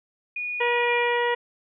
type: tone with pitch glide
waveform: sine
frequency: 2455 to 2398 Hz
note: D#7 to D7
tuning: -24 to +36 cents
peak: -27 dBFS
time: 0.36-1.17 s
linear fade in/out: 5 ms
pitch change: -40 cents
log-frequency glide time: 0.75-0.92 s
type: harmonic tone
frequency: 480 Hz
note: B4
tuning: 49 cents flat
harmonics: 1 / 2 / 3 / 4 / 5 / 6 / 7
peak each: -24 / -26 / -36 / -27 / -36 / -36 / -42 dBFS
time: 0.6-1.35 s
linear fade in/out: 10 ms
effects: none